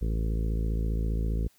harmonic tone, 55 Hz, A1, in tune, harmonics 1 / 2 / 3 / 4 / 5 / 6 / 7 / 8 / 9, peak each -26 / -35 / -36 / -41 / -43 / -46 / -45 / -45 / -49 dBFS, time 0.01-1.48 s, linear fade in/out 10 ms, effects white hiss -64 dBFS RMS until 1.58 s

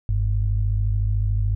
sine tone pair together, 48.09 / 101.9 Hz, G1 / G#2, -32 / -32 cents, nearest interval octave + minor second, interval 1300 cents, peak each -21 dBFS, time 0.09-1.55 s, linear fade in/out 0 ms, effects none

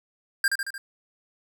square tone with echo, 1597 Hz, G6, 32 cents sharp, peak -19 dBFS, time 0.44-0.48 s, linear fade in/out 2 ms, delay 75 ms, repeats 4, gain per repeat -4 dB, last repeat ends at 0.78 s, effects none

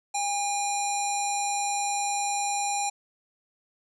square tone with low-pass filter, 810 Hz, G#5, 43 cents flat, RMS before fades -28 dBFS, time 0.14-2.9 s, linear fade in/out 10 ms, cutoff 7800 Hz, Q 8.4, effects none

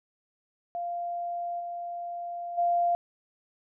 sine tone with level steps, 695 Hz, F5, 9 cents flat, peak -30 / -33 / -22 dBFS, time 0.75-2.95 s, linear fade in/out 0 ms, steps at 1.59 / 2.57 s, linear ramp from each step 20 ms, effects none

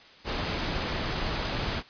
pink noise, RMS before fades -30 dBFS, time 0.24-1.83 s, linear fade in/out 50 ms, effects white hiss -52 dBFS RMS until 1.89 s + resampled to 11025 Hz

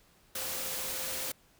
sine tone in noise, 523.3 Hz, C5, in tune, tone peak -47 dBFS, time 0.35-1.32 s, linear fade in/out 5 ms, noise white, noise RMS -36 dBFS, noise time 0.35-1.32 s, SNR -14 dB, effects pink hiss -64 dBFS RMS until 1.59 s

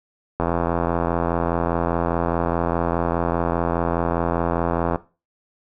click train, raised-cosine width 1 ms, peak -7 dBFS, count 388, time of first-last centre 0.4-4.958 s, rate 84.9 Hz, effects noise-tail reverb RT60 0.3 s tail -17 dB re dry

